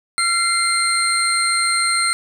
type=tone cluster; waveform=sine; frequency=1372 / 2097 / 4173 / 8620 Hz; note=F6 / C7 / C8 / C#9; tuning=-31 / +3 / -5 / -49 cents; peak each=-21 dBFS; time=0.18-2.13 s; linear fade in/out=0 ms; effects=7-bit